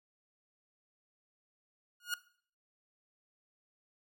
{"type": "tone with exponential growth", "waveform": "sawtooth", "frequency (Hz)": 1437, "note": "F6", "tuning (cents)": 49, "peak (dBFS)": -25, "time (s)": [2, 2.14], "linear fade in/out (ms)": 2, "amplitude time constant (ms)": 29, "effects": ["noise-tail reverb RT60 0.5 s tail -19 dB re dry"]}